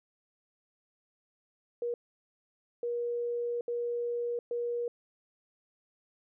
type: tone bursts at uneven times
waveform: sine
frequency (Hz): 477.1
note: A#4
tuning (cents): +40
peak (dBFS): -30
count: 4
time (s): 1.82-1.94 / 2.83-3.61 / 3.68-4.39 / 4.51-4.88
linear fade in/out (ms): 2
effects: none